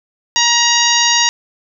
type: harmonic tone with a mistuned harmonic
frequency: 947 Hz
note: A#5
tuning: 27 cents sharp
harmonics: 1 / 2 / 3 / 4 / 5 / 6 / 7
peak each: -18 / -18 / -18 / -18 / -18 / -18 / -18 dBFS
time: 0.36-1.29 s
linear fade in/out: 0 ms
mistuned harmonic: 5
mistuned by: -18 cents
effects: none